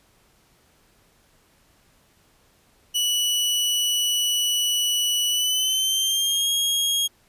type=tone with pitch glide; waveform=sawtooth; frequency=2950 to 3273 Hz; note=F#7 to G#7; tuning=-6 to -26 cents; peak=-17 dBFS; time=2.94-7.08 s; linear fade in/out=20 ms; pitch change=+180 cents; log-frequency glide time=5.3-6.49 s; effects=pink hiss -60 dBFS RMS until 7.28 s + resampled to 32000 Hz